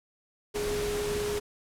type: tone in noise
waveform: sine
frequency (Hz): 415.3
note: G#4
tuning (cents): 0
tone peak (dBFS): -29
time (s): 0.54-1.4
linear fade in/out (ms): 20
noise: pink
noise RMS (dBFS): -35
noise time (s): 0.54-1.4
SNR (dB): +3
effects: low-pass 12000 Hz 12 dB/octave